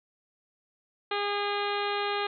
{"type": "harmonic tone", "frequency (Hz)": 407.9, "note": "G#4", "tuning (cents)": -31, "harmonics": [1, 2, 3, 4, 5, 6, 7, 8, 9, 10], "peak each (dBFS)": [-32, -33, -34, -38, -40, -39, -42, -41, -42, -42], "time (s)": [1.11, 2.27], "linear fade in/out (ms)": 5, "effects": []}